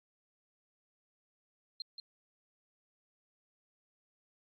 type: tone with echo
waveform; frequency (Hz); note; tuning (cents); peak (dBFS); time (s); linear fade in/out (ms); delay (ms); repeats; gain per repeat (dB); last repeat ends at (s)
sine; 4178; C8; -3; -37; 1.8-1.82; 2; 180; 1; -6; 2
effects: AAC 32 kbps